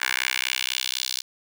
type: tone with high-pass filter sweep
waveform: 10% pulse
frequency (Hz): 64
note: C2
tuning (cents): -38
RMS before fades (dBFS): -27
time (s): 0-1.22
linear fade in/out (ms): 20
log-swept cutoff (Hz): 1700 to 4400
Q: 2
effects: none